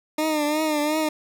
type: tone with vibrato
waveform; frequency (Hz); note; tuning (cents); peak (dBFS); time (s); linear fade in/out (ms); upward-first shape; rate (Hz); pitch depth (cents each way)
20% pulse; 304.3; D#4; -38; -16; 0.18-1.09; 5; triangle; 2.8; 71
effects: none